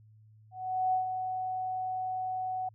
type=tone with ADSR envelope; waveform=sine; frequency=745 Hz; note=F#5; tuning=12 cents sharp; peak=-24 dBFS; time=0.51-2.69 s; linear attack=420 ms; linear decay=120 ms; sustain=-7 dB; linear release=6 ms; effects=added 108 Hz sine -55 dBFS peak until 2.74 s